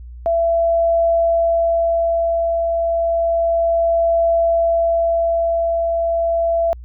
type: tone with tremolo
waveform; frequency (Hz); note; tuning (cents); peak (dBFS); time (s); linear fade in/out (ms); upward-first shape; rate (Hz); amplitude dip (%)
sine; 670; E5; +28; -12; 0.26-6.73; 0; triangle; 0.31; 35
effects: added 60 Hz sine -32 dBFS peak until 6.84 s